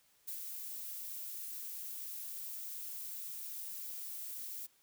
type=noise with ADSR envelope; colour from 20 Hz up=violet; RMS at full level=-41 dBFS; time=0.27-4.67 s; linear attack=14 ms; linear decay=85 ms; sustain=-3 dB; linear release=17 ms; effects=white hiss -70 dBFS RMS until 4.82 s